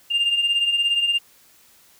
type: beating tone pair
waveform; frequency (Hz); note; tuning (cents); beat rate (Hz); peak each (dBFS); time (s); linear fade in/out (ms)
sine; 2788 / 2805; F7 / F7; -4 / +7; 17; -23 / -17; 0.1-1.19; 20
effects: tanh soft clip ceiling -14 dBFS + white hiss -54 dBFS RMS until 1.99 s